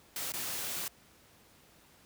white noise with dropouts, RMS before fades -37 dBFS, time 0.16-0.88 s, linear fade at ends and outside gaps 2 ms, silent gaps 0.321-0.337 s, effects pink hiss -61 dBFS RMS until 2.05 s + high-pass 60 Hz 12 dB/octave

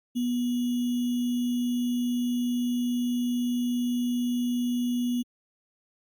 sine tone with sample-and-hold, 243.8 Hz, B3, 22 cents flat, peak -24 dBFS, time 0.15-5.23 s, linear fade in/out 20 ms, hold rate 3150 Hz, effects Opus 48 kbps

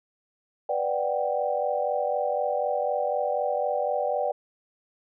sine chord, G major seventh, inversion first, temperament equal, 493.9 / 587.3 / 740 / 784 Hz, B4 / D5 / F#5 / G5, 0 / 0 / 0 / 0 cents, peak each -30 / -27 / -31 / -30 dBFS, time 0.69-4.32 s, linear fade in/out 5 ms, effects none

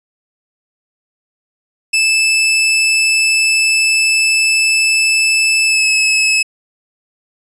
sawtooth tone with pitch glide, 2628 to 2590 Hz, E7 to E7, -6 to -31 cents, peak -7 dBFS, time 1.93-6.43 s, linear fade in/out 10 ms, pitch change -25 cents, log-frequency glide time 5.66-5.86 s, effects resampled to 24000 Hz

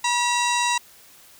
harmonic tone with a mistuned harmonic, 967 Hz, B5, 37 cents flat, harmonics 1 / 2 / 3 / 4 / 5 / 6 / 7 / 8 / 9, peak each -22 / -28 / -28 / -28 / -35 / -32 / -34 / -34 / -34 dBFS, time 0.04-0.78 s, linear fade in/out 5 ms, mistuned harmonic 3, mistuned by -100 cents, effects white hiss -50 dBFS RMS until 1.39 s

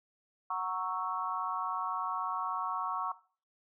sine chord, F# dominant seventh, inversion none, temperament equal, 740 / 932.3 / 1108.7 / 1318.5 Hz, F#5 / A#5 / C#6 / E6, 0 / 0 / 0 / 0 cents, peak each -40 / -38 / -34 / -40 dBFS, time 0.5-3.12 s, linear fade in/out 5 ms, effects noise-tail reverb RT60 0.4 s tail -17 dB re dry

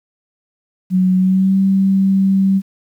sine tone with pitch glide, 185 to 193.19 Hz, F#3 to G3, 0 to -25 cents, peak -10 dBFS, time 0.9-2.62 s, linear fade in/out 50 ms, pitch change +75 cents, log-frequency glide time 1.16-1.57 s, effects 8-bit

